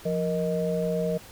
sine tone cluster, 174.7 / 468.7 / 624 Hz, F3 / A#4 / D#5, +1 / +9 / +5 cents, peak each -28 / -28 / -29 dBFS, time 0.05-1.18 s, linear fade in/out 10 ms, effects pink hiss -47 dBFS RMS until 1.31 s

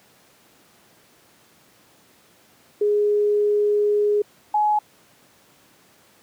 sine tone pair in turn, 415.3 / 843.7 Hz, G#4 / G#5, 0 / +27 cents, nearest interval octave, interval 1227 cents, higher second, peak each -16 dBFS, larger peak neither, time 2.81-4.22 / 4.54-4.79 s, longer first, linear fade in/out 5 ms, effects pink hiss -55 dBFS RMS until 6.22 s + high-pass 150 Hz 12 dB/octave

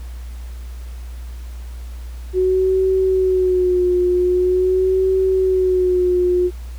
sine tone with vibrato, 368.4 Hz, F#4, 7 cents flat, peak -13 dBFS, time 2.33-6.51 s, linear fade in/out 50 ms, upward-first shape sine, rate 0.44 Hz, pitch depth 48 cents each way, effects added 60 Hz sine -28 dBFS peak until 6.78 s + pink hiss -47 dBFS RMS until 6.78 s

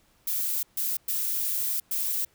violet noise bursts at uneven times, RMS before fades -28 dBFS, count 4, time 0.27-0.63 / 0.77-0.97 / 1.08-1.8 / 1.91-2.25 s, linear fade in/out 5 ms, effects pink hiss -64 dBFS RMS until 2.34 s

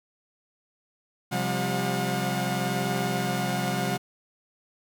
sawtooth tone cluster, 132.3 / 178.3 / 198.9 / 721 Hz, C3 / F3 / G3 / F#5, +20 / +36 / +25 / -45 cents, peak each -27 dBFS, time 1.31-3.98 s, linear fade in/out 20 ms, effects none

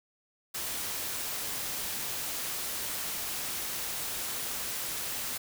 white noise, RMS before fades -35 dBFS, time 0.54-5.38 s, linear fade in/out 10 ms, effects none

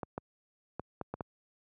clicks, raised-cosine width 1 ms, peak -22 dBFS, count 6, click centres 0.032 / 0.179 / 0.796 / 1.013 / 1.14 / 1.208 s, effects high-pass 80 Hz 12 dB/octave

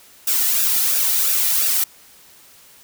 blue noise with flanger, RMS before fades -18 dBFS, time 0.27-1.84 s, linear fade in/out 5 ms, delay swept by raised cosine 0.94 to 1.9 ms, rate 2.9 Hz, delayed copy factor -0.55, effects white hiss -48 dBFS RMS until 2.83 s

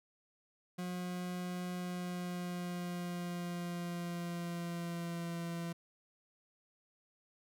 40% pulse tone with pitch glide, 179.5 to 169.62 Hz, F3 to E3, +48 to +50 cents, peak -37 dBFS, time 0.78-5.73 s, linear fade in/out 10 ms, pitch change -98 cents, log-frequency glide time 1.75-5.4 s, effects none

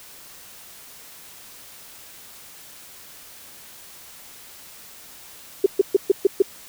sine tone bursts, 392 Hz, G4, in tune, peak -10 dBFS, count 6, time 5.64-6.422 s, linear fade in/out 5 ms, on 22 ms, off 130 ms, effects white hiss -44 dBFS RMS until 6.68 s

